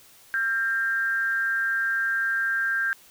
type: tone with frequency modulation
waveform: sine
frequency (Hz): 1592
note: G6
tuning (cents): +26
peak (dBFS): -22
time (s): 0.34-2.93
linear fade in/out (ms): 0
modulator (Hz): 228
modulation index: 0.42
effects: white hiss -53 dBFS RMS until 3.1 s